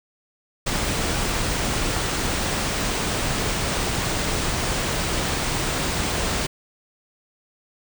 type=band-stop noise; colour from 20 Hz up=pink; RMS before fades=-24 dBFS; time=0.66-6.47 s; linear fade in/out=10 ms; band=10000 to 15000 Hz; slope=96 dB/octave; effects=none